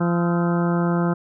harmonic tone with a mistuned harmonic, 172.2 Hz, F3, 24 cents flat, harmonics 1 / 2 / 3 / 4 / 5 / 6 / 7 / 8 / 9, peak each -19 / -25 / -30 / -31 / -34 / -33 / -33 / -35 / -38 dBFS, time 0-1.14 s, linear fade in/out 10 ms, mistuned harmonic 7, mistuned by +85 cents, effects none

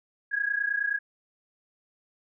sine tone pair together, 1637.4 / 1667 Hz, G#6 / G#6, -25 / +6 cents, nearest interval unison, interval 31 cents, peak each -28 dBFS, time 0.31-0.99 s, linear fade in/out 20 ms, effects none

